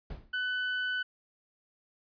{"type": "noise with exponential decay", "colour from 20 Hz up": "brown", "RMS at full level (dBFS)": -35, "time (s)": [0.1, 0.36], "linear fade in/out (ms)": 5, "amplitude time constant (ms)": 55}
{"type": "tone", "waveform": "35% pulse", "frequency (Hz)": 1500, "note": "F#6", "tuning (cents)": 23, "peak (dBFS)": -28, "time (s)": [0.33, 1.03], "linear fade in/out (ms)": 10}
{"effects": ["resampled to 11025 Hz"]}